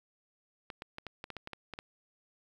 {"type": "clicks", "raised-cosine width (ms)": 0.3, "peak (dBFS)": -25, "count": 11, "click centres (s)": [0.702, 0.821, 0.984, 1.067, 1.241, 1.303, 1.367, 1.474, 1.533, 1.737, 1.789], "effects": ["9-bit"]}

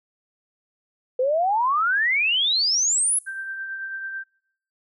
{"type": "exponential sweep", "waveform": "sine", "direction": "up", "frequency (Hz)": [492.3, 10920], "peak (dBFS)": -18, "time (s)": [1.19, 3.19], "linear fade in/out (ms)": 5}
{"type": "tone with tremolo", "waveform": "sine", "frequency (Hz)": 1567, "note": "G6", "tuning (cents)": -1, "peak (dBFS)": -27, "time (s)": [3.26, 4.24], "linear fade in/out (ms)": 20, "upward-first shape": "triangle", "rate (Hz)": 9.1, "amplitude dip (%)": 40}
{"effects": ["noise-tail reverb RT60 0.7 s tail -25 dB re dry"]}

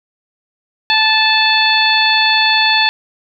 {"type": "harmonic tone", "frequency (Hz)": 875, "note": "A5", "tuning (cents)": -10, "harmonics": [1, 2, 3, 4, 5], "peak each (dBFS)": [-16, -16, -16, -16, -16], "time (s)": [0.9, 2.89], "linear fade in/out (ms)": 0, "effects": []}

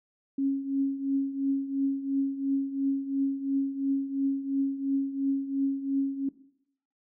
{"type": "tone with tremolo", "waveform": "sine", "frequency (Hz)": 273.8, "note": "C#4", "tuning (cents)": -21, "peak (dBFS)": -22, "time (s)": [0.38, 6.29], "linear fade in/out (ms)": 5, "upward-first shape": "triangle", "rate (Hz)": 2.9, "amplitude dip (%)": 80, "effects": ["noise-tail reverb RT60 0.7 s tail -17 dB re dry"]}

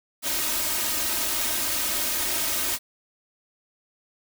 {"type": "noise with comb filter", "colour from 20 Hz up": "white", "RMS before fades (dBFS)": -26, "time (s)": [0.22, 2.79], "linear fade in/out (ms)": 50, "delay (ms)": 3.2, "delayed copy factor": 0.9, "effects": []}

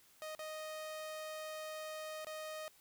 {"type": "tone with dropouts", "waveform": "sawtooth", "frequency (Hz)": 622.3, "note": "D#5", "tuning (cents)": 0, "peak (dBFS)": -39, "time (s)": [0.22, 2.68], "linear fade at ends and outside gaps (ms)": 0, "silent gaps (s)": [[0.35, 0.392], [2.247, 2.269]], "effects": ["white hiss -66 dBFS RMS until 2.8 s"]}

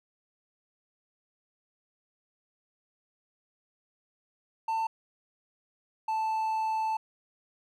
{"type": "tone pair in turn", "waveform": "triangle", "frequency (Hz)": [894, 879.7], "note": ["A5", "A5"], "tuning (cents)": [27, -1], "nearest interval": "unison", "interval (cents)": 28, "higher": "first", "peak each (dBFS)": -25, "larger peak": "neither", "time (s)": [[4.68, 4.87], [6.08, 6.97]], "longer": "second", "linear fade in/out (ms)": 5, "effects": []}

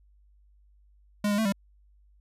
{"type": "tone with pitch steps", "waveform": "square", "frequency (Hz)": [206.7, 204.1, 221.4, 197.5], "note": ["G#3", "G#3", "A3", "G3"], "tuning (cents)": [-8, -30, 11, 13], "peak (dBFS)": -24, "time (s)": [1.24, 1.524], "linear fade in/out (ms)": 5, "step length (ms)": 71, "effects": ["added 50 Hz sine -57 dBFS peak until 2.2 s", "resampled to 32000 Hz"]}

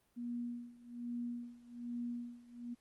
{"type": "tone with tremolo", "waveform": "sine", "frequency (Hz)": 239.7, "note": "A#3", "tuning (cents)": 48, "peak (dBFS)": -37, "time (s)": [0.16, 2.75], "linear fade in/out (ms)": 20, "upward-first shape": "sine", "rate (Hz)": 1.2, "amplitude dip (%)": 90, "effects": ["pink hiss -75 dBFS RMS until 2.8 s", "Opus 32 kbps"]}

